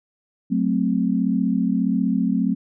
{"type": "chord", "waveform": "sine", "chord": "F# diminished", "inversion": "none", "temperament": "equal", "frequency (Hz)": [185, 220, 261.6], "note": ["F#3", "A3", "C4"], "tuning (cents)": [0, 0, 0], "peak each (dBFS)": -22, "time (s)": [0.5, 2.55], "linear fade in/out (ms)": 20, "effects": []}